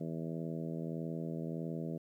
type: harmonic tone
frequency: 81.6 Hz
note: E2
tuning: 17 cents flat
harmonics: 2 / 3 / 4 / 5 / 6 / 7 / 8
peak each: -39 / -43 / -45 / -47 / -49 / -50 / -51 dBFS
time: 0-1.98 s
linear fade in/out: 10 ms
effects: 12-bit